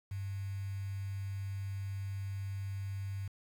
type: tone with quantisation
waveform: sine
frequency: 98 Hz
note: G2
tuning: in tune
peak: -36 dBFS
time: 0.11-3.28 s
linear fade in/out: 5 ms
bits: 9
effects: none